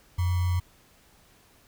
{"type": "tone with sample-and-hold", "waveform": "sine", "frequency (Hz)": 89.3, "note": "F2", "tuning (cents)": 39, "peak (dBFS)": -22, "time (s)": [0.18, 0.6], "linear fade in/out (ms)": 10, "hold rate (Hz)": 1050, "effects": ["pink hiss -59 dBFS RMS until 1.67 s"]}